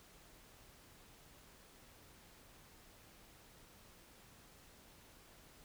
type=silence; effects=pink hiss -62 dBFS RMS until 5.64 s